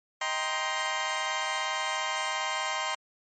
20% pulse chord, C minor seventh, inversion first, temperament just, 627.9 / 784.9 / 941.9 / 1046.5 Hz, Eb5 / G5 / Bb5 / C6, +16 / +2 / +18 / 0 cents, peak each -32 / -30 / -30 / -27 dBFS, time 0.21-2.95 s, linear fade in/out 5 ms, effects MP3 32 kbps

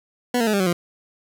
20% pulse tone with pitch steps, 245.6 / 229.2 / 213.8 / 199.49 / 186.13 / 173.67 Hz, B3 / A#3 / A3 / G3 / F#3 / F3, -9 / -29 / -49 / +31 / +11 / -9 cents, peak -13 dBFS, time 0.34-0.73 s, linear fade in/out 5 ms, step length 65 ms, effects none

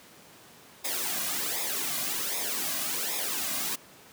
white noise with flanger, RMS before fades -31 dBFS, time 0.84-3.76 s, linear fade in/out 10 ms, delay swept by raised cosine 0.67 to 2.27 ms, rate 1.3 Hz, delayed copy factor -0.75, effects pink hiss -52 dBFS RMS until 4.12 s + high-pass 150 Hz 12 dB/octave

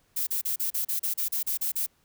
violet noise bursts, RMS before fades -28 dBFS, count 12, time 0.16-1.865 s, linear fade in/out 10 ms, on 110 ms, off 35 ms, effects pink hiss -67 dBFS RMS until 2.04 s

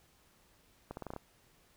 accelerating click train, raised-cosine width 1 ms, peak -27 dBFS, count 7, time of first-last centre 0.91-1.163 s, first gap 61 ms, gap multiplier 0.85, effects pink hiss -67 dBFS RMS until 1.76 s

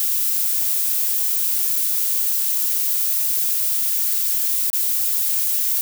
violet noise with dropouts, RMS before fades -20 dBFS, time 0-5.81 s, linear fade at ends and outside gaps 0 ms, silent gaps 1.757-1.761 / 4.701-4.731 s, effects none

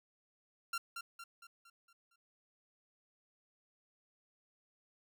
sawtooth tone with echo, 1374 Hz, F6, 29 cents flat, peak -32 dBFS, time 0.73-0.78 s, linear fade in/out 5 ms, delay 230 ms, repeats 6, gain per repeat -6 dB, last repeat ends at 2.16 s, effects none

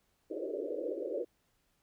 white band-pass noise, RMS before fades -37 dBFS, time 0.3-1.25 s, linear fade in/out 20 ms, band 300 to 580 Hz, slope 96 dB/octave, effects pink hiss -75 dBFS RMS until 1.82 s

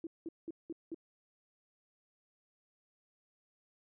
sine tone bursts, 329.6 Hz, E4, in tune, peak -38 dBFS, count 5, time 0.04-0.945 s, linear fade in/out 2 ms, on 29 ms, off 190 ms, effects none

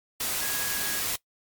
sine tone in noise, 1658 Hz, G#6, 3 cents flat, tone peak -36 dBFS, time 0.41-1 s, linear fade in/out 5 ms, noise white, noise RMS -29 dBFS, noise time 0.2-1.16 s, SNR -10 dB, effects noise-tail reverb RT60 0.1 s tail -20 dB re dry + MP3 96 kbps

